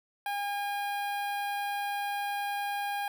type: tone with notch filter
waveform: sawtooth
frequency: 811 Hz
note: G#5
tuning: 41 cents flat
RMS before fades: -33 dBFS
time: 0.26-3.08 s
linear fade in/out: 2 ms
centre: 6600 Hz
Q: 0.67
effects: none